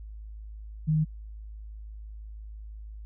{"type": "tone", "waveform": "sine", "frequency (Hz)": 155.6, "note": "D#3", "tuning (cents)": 0, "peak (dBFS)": -21, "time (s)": [0.87, 1.05], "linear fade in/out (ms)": 20, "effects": ["added 53 Hz sine -39 dBFS peak until 3.05 s"]}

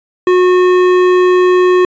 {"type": "tone with hard clipping", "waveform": "sine", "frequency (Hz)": 363.8, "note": "F#4", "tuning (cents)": -29, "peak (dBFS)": -8, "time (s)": [0.27, 1.85], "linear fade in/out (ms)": 2, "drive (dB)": 13, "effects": ["resampled to 16000 Hz"]}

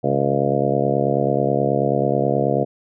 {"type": "harmonic tone with a mistuned harmonic", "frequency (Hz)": 69.3, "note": "C#2", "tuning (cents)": 0, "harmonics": [2, 3, 4, 5, 6, 7, 8, 9, 10], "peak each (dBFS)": [-24, -26, -26, -27, -25, -23, -28, -24, -25], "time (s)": [0.03, 2.65], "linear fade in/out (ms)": 20, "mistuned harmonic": 2, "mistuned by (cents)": -67, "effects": []}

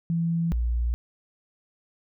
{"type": "tone pair in turn", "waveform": "sine", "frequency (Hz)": [167.2, 59.11], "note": ["E3", "A#1"], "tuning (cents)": [25, 25], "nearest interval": "octave + tritone", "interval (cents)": 1800, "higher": "first", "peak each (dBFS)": -22, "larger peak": "neither", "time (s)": [[0.1, 0.52], [0.52, 0.94]], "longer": "neither", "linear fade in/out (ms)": 0, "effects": []}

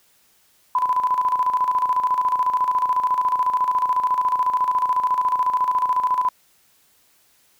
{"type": "tone with tremolo", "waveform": "sine", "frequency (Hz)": 1004, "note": "B5", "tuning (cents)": 28, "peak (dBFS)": -15, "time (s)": [0.75, 6.29], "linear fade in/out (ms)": 2, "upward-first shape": "square", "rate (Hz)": 14, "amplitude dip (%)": 60, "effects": ["white hiss -59 dBFS RMS until 7.59 s"]}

